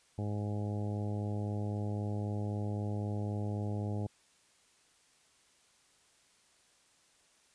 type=harmonic tone; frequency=103.83 Hz; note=G#2; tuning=in tune; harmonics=1 / 2 / 3 / 4 / 5 / 6 / 7 / 8; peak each=-34 / -40 / -44 / -46 / -48 / -50 / -51 / -52 dBFS; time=0.18-4.07 s; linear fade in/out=5 ms; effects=white hiss -67 dBFS RMS until 7.54 s + resampled to 22050 Hz